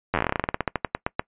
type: slowing click train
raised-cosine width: 0.5 ms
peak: -7 dBFS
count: 23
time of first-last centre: 0.14-1.195 s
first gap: 10 ms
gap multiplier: 1.13
effects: noise-tail reverb RT60 0.1 s tail -23 dB re dry + resampled to 8000 Hz